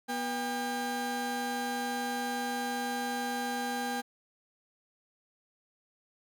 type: tone pair together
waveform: 30% pulse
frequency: 243.1 / 800.9 Hz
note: B3 / G5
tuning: -27 / +37 cents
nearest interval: octave + major sixth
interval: 2064 cents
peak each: -33 / -31 dBFS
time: 0.08-4.02 s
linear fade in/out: 20 ms
effects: none